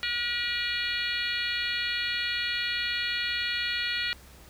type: harmonic tone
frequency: 480 Hz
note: B4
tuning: 49 cents flat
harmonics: 3 / 4 / 5 / 6 / 7 / 8 / 9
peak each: -35 / -33 / -34 / -35 / -37 / -38 / -35 dBFS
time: 0.03-4.13 s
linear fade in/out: 0 ms
effects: added 65 Hz sine -53 dBFS peak until 4.49 s + pink hiss -53 dBFS RMS until 4.49 s